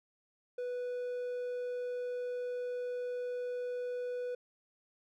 triangle tone, 493.3 Hz, B4, 2 cents flat, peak -33 dBFS, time 0.58-4.35 s, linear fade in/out 5 ms, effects none

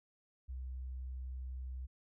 sine tone, 64 Hz, C2, 38 cents flat, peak -40 dBFS, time 0.48-1.87 s, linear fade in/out 20 ms, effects none

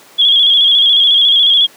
sine tone with vibrato, 3328 Hz, G#7, 3 cents sharp, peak -6 dBFS, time 0.18-1.67 s, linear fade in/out 20 ms, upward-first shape square, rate 14 Hz, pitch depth 43 cents each way, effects pink hiss -41 dBFS RMS until 1.76 s + high-pass 300 Hz 12 dB/octave

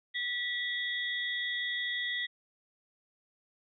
sine tone cluster, 1951 / 3358 / 3678 Hz, B6 / G#7 / A#7, -22 / +18 / -24 cents, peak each -33 / -37 / -40 dBFS, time 0.14-2.27 s, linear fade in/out 20 ms, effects none

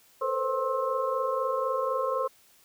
sine tone cluster, 448.5 / 504 / 528 / 1065 / 1309 Hz, A4 / B4 / C5 / C6 / E6, +33 / +35 / +16 / +30 / -13 cents, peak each -35 / -35 / -29 / -30 / -36 dBFS, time 0.21-2.28 s, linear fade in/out 10 ms, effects white hiss -60 dBFS RMS until 2.64 s

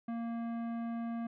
triangle tone with tanh clipping, 231.9 Hz, A#3, 9 cents flat, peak -37 dBFS, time 0.08-1.27 s, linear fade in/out 5 ms, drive 18 dB, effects none

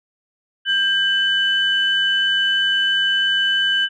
sine tone pair together, 1587 / 2999 Hz, G6 / F#7, +21 / +23 cents, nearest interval major seventh, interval 1102 cents, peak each -18 / -17 dBFS, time 0.65-3.89 s, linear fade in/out 50 ms, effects tanh soft clip ceiling -7 dBFS

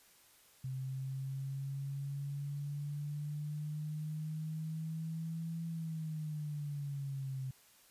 sine exponential two-way sweep, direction up then down, 130.81 to 165.8 to 130.81 Hz, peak -37 dBFS, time 0.64-7.51 s, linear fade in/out 5 ms, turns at 5.66 s, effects white hiss -64 dBFS RMS until 7.9 s + resampled to 32000 Hz

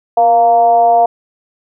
sine tone with frequency modulation, 698.5 Hz, F5, in tune, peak -6 dBFS, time 0.17-1.06 s, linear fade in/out 5 ms, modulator 225 Hz, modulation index 0.53, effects none

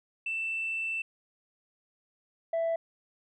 sine tone pair in turn, 2665 / 662 Hz, E7 / E5, +18 / +7 cents, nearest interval 2 octaves, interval 2411 cents, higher first, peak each -29 / -24 dBFS, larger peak second, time 0.26-1.02 / 2.53-2.76 s, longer first, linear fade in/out 5 ms, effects tanh soft clip ceiling -25 dBFS

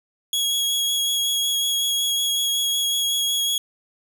sawtooth tone with vibrato, 3323 Hz, G#7, in tune, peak -17 dBFS, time 0.33-3.58 s, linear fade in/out 2 ms, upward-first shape sine, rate 5.4 Hz, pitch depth 12 cents each way, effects none

